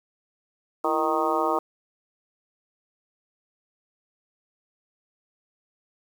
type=harmonic tone with a mistuned harmonic; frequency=155.56 Hz; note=D#3; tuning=in tune; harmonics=2 / 3 / 4 / 5 / 6 / 7 / 8; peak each=-29 / -29 / -29 / -29 / -29 / -29 / -29 dBFS; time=0.84-1.59 s; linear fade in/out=5 ms; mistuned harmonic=2; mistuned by=+120 cents; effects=8-bit